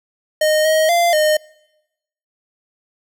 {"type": "tone with pitch steps", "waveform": "square", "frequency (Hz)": [617, 629, 690, 613], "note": ["D#5", "D#5", "F5", "D#5"], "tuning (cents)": [-15, 19, -21, -26], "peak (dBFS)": -13, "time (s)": [0.41, 1.37], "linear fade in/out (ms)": 5, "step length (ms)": 240, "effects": ["noise-tail reverb RT60 0.9 s tail -24 dB re dry"]}